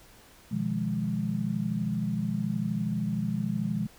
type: chord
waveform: sine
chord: F half-diminished seventh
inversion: second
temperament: equal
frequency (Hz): 123.47 / 155.56 / 174.61 / 207.7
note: Cb3 / Eb3 / F3 / Ab3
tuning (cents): 0 / 0 / 0 / 0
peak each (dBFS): -34 / -35 / -32 / -30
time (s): 0.51-3.87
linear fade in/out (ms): 10
effects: pink hiss -55 dBFS RMS until 3.98 s